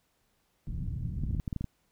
white low-pass noise, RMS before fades -34 dBFS, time 0.67-1.4 s, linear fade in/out 0 ms, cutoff 150 Hz, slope 24 dB/octave
clicks, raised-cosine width 5 ms, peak -21 dBFS, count 9, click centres 1.237 / 1.308 / 1.348 / 1.397 / 1.478 / 1.528 / 1.563 / 1.61 / 1.643 s
effects pink hiss -73 dBFS RMS until 1.91 s

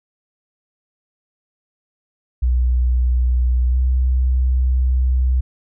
sine tone with pitch glide, 61.74 to 63.59 Hz, B1 to C2, 0 to -49 cents, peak -13 dBFS, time 2.42-5.41 s, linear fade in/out 10 ms, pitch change +51 cents, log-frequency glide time 3.7-3.77 s, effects none

